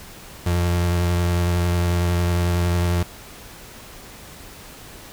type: tone with vibrato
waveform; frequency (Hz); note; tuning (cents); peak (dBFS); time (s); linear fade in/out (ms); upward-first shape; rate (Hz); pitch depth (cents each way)
35% pulse; 87.31; F2; 0; -16; 0.46-3.03; 5; triangle; 11; 22
effects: pink hiss -41 dBFS RMS until 5.12 s